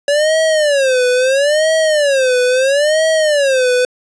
square tone with vibrato, 564 Hz, C#5, 30 cents sharp, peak -11 dBFS, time 0.08-3.85 s, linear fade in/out 2 ms, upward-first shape sine, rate 0.75 Hz, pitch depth 220 cents each way, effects resampled to 22050 Hz + 8-bit

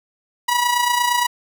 sawtooth tone with amplitude modulation, 970 Hz, B5, 31 cents flat, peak -10 dBFS, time 0.48-1.27 s, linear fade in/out 10 ms, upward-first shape sine, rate 28.6 Hz, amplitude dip 55%, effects none

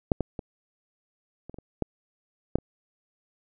clicks, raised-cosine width 2 ms, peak -7 / -12 / -20 / -27 / -28 / -28 / -12 / -7 / -28 dBFS, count 9, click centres 0.118 / 0.207 / 0.392 / 1.496 / 1.543 / 1.586 / 1.823 / 2.556 / 2.586 s, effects none

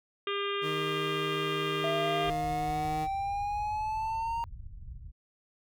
harmonic tone, 401.2 Hz, G4, 40 cents sharp, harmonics 1 / 3 / 4 / 5 / 6 / 7 / 8 / 9, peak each -33 / -35 / -43 / -43 / -42 / -40 / -40 / -45 dBFS, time 0.27-2.3 s, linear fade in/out 2 ms
20% pulse tone, 155.4 Hz, D#3, 2 cents flat, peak -30 dBFS, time 0.61-3.08 s, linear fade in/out 50 ms
triangle exponential sweep, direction up, 659.3 to 932.3 Hz, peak -28 dBFS, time 1.84-4.44 s, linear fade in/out 0 ms
pink low-pass noise, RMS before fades -44 dBFS, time 2.23-5.12 s, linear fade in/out 5 ms, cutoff 110 Hz, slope 24 dB/octave
effects none

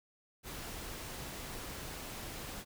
pink noise, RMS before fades -44 dBFS, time 0.43-2.65 s, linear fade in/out 50 ms, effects none

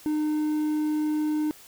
triangle tone, 304.6 Hz, D#4, 37 cents flat, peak -21 dBFS, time 0.06-1.51 s, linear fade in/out 0 ms, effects white hiss -50 dBFS RMS until 1.67 s

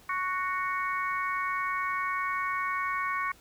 harmonic tone, 370 Hz, F#4, in tune, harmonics 3 / 4 / 5 / 6, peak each -30 / -37 / -36 / -35 dBFS, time 0.09-3.32 s, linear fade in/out 5 ms, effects pink hiss -57 dBFS RMS until 3.4 s

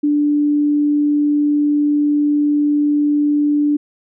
sine tone, 293.7 Hz, D4, in tune, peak -12 dBFS, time 0.03-3.77 s, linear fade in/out 10 ms, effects none

